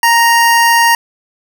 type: tone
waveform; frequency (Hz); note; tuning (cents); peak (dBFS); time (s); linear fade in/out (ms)
25% pulse; 932.3; A#5; 0; -3; 0.03-0.95; 2
effects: none